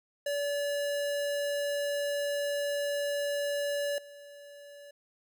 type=tone with level steps; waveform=square; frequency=574 Hz; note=D5; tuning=40 cents flat; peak=-30 / -48 dBFS; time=0.26-4.91 s; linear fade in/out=5 ms; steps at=3.98 s; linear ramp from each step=2 ms; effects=none